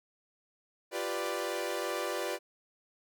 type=chord; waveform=sawtooth; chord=G dominant seventh; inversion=third; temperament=equal; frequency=349.2 / 392 / 493.9 / 587.3 Hz; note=F4 / G4 / B4 / D5; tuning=0 / 0 / 0 / 0 cents; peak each=-35 / -35 / -34 / -33 dBFS; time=0.91-2.39 s; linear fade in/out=50 ms; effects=none